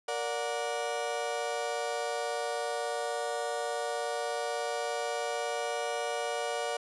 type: chord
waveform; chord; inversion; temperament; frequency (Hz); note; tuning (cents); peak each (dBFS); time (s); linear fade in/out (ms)
35% pulse; Bb augmented; none; just; 466.2 / 582.7 / 728.4; Bb4 / D5 / F#5; 0 / -14 / -27; -34; 0.08-6.77; 5
effects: resampled to 24000 Hz